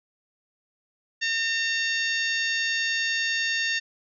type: harmonic tone with a mistuned harmonic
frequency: 910 Hz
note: A#5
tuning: 42 cents flat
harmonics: 2 / 3 / 4 / 5 / 6 / 7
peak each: -26 / -30 / -32 / -34 / -36 / -37 dBFS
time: 1.21-3.8 s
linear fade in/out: 20 ms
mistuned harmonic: 7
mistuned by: +63 cents
effects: none